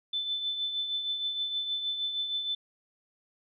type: tone with tremolo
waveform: sine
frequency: 3520 Hz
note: A7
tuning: in tune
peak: -27 dBFS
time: 0.13-2.55 s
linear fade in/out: 5 ms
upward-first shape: triangle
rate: 6.4 Hz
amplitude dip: 55%
effects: none